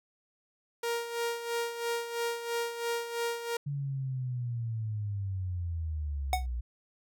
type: tone with tremolo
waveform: sawtooth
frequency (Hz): 468.7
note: A#4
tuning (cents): +9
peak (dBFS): -25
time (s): 0.83-3.57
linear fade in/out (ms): 5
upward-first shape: sine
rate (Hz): 3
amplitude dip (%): 65
type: linear sweep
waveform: sine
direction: down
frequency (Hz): 144.1 to 58.27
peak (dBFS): -31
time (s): 3.66-6.61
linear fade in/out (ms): 10
type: tone with exponential decay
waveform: square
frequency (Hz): 740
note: F#5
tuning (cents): 0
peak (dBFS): -23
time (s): 6.33-6.46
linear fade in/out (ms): 1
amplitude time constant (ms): 28
effects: none